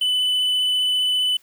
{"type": "tone with vibrato", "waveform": "triangle", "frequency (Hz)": 3000, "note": "F#7", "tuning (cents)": 23, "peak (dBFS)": -16, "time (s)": [0.01, 1.37], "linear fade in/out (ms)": 5, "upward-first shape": "triangle", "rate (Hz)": 15, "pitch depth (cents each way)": 9, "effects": ["white hiss -57 dBFS RMS until 1.42 s"]}